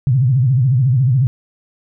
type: tone with vibrato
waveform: sine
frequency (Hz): 128.4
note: C3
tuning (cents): -32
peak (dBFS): -10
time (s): 0.07-1.27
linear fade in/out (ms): 0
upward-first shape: sine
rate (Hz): 14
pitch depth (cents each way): 170
effects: none